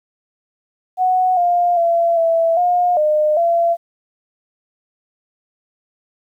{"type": "tone with pitch steps", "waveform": "sine", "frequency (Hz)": [739, 703, 678, 662, 713, 608, 680], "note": ["F#5", "F5", "E5", "E5", "F5", "D#5", "F5"], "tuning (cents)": [-2, 11, 49, 7, 36, -40, -46], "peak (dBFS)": -12, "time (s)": [0.97, 3.77], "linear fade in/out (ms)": 50, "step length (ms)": 400, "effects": ["9-bit"]}